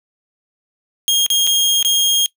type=tone with dropouts; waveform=sawtooth; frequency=3243 Hz; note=G#7; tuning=42 cents flat; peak=-9 dBFS; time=1.08-2.26 s; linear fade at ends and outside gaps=0 ms; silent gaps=1.263-1.302 / 1.468-1.473 / 1.827-1.848 s; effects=noise-tail reverb RT60 0.1 s tail -21 dB re dry